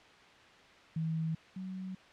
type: tone pair in turn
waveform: sine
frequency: 161 / 187.39 Hz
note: E3 / F#3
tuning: -41 / +22 cents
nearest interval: minor third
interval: 263 cents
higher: second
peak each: -31 / -38 dBFS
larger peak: first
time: 0.96-1.35 / 1.56-1.95 s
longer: neither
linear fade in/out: 5 ms
effects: white hiss -57 dBFS RMS until 2.12 s + low-pass 3000 Hz 12 dB/octave